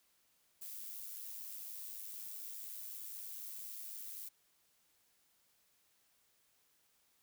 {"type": "noise with amplitude modulation", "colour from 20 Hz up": "violet", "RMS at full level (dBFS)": -45, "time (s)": [0.61, 4.29], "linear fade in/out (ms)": 10, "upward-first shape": "sine", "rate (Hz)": 104, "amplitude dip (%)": 45, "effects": ["white hiss -74 dBFS RMS until 7.22 s"]}